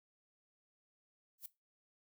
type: noise with exponential growth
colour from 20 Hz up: violet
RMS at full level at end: -39 dBFS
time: 1.38-1.46 s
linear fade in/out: 5 ms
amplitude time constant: 16 ms
effects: noise-tail reverb RT60 0.2 s tail -17 dB re dry